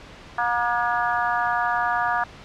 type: harmonic tone with a mistuned harmonic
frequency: 239.8 Hz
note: A#3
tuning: 49 cents sharp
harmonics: 3 / 4 / 5 / 6 / 7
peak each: -25 / -26 / -27 / -28 / -28 dBFS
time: 0.38-2.24 s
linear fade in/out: 5 ms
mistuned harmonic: 4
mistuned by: -17 cents
effects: pink hiss -43 dBFS RMS until 2.44 s + low-pass 4000 Hz 12 dB/octave